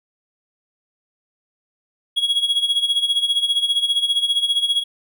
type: tone with tremolo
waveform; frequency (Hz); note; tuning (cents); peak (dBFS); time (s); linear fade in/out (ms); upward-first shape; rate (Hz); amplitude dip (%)
triangle; 3322; G#7; 0; -12; 2.16-4.84; 20; sine; 15; 75
effects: none